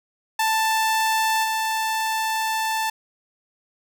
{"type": "tone with level steps", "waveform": "sawtooth", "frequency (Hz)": 883, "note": "A5", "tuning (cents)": 6, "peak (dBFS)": [-15, -18], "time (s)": [0.39, 2.9], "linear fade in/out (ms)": 5, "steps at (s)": 1.43, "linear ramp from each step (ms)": 20, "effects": []}